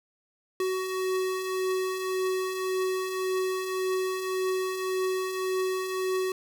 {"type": "beating tone pair", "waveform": "square", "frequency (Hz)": [372.6, 374.4], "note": ["F#4", "F#4"], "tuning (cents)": [12, 20], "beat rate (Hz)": 1.8, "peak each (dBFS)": [-37, -28], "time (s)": [0.6, 6.32], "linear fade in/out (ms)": 2, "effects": ["11-bit"]}